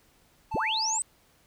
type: tone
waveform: triangle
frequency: 880 Hz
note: A5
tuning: in tune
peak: -29 dBFS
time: 0.51-0.99 s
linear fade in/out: 10 ms
type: linear sweep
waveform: sine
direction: up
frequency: 30.87 to 8320 Hz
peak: -26 dBFS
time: 0.54-1.02 s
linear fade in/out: 0 ms
effects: pink hiss -63 dBFS RMS until 1.46 s